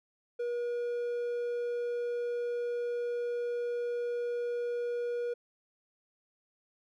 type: tone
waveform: triangle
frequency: 480 Hz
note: B4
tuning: 49 cents flat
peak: -29 dBFS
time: 0.39-5.34 s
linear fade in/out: 10 ms
effects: none

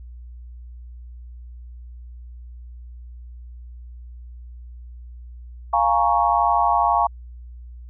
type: chord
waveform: sine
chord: Bb minor seventh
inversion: second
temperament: equal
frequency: 698.5 / 830.6 / 932.3 / 1108.7 Hz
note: F5 / Ab5 / Bb5 / Db6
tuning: 0 / 0 / 0 / 0 cents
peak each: -21 dBFS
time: 5.73-7.07 s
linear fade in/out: 5 ms
effects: added 60 Hz sine -36 dBFS peak until 7.89 s

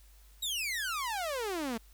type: exponential sweep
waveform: sawtooth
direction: down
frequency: 3900 to 216.3 Hz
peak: -29 dBFS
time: 0.42-1.78 s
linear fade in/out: 10 ms
effects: added 50 Hz sine -55 dBFS peak until 1.93 s + white hiss -64 dBFS RMS until 1.93 s

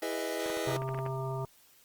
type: chord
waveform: sawtooth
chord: E major seventh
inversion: none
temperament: just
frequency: 329.6 / 412 / 494.4 / 618.1 Hz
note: E4 / G#4 / B4 / D#5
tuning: 0 / -14 / +2 / -12 cents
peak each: -33 dBFS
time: 0.02-0.77 s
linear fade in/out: 5 ms
type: clicks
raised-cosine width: 0.5 ms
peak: -24 dBFS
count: 10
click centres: 0.461 / 0.501 / 0.571 / 0.713 / 0.764 / 0.82 / 0.89 / 0.946 / 0.989 / 1.063 s
type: harmonic tone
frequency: 132.4 Hz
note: C3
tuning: 21 cents sharp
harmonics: 1 / 3 / 5 / 7 / 9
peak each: -34 / -39 / -41 / -42 / -44 dBFS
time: 0.67-1.45 s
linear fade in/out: 2 ms
effects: white hiss -62 dBFS RMS until 1.84 s + Opus 24 kbps

